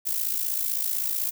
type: noise with amplitude modulation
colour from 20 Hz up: violet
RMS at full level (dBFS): -24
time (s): 0.05-1.31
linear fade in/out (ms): 20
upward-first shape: sine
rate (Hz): 55.8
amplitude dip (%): 70
effects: none